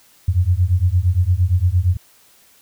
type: beating tone pair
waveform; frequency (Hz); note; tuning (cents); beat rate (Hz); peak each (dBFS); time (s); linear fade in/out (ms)
sine; 85.8 / 94.5; F2 / F#2; -30 / +37; 8.7; -16; 0.28-1.97; 5
effects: white hiss -52 dBFS RMS until 2.61 s